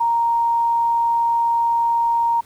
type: tone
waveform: sine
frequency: 932 Hz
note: A#5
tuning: 1 cent flat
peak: -15 dBFS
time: 0-2.41 s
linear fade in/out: 10 ms
effects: pink hiss -50 dBFS RMS until 2.45 s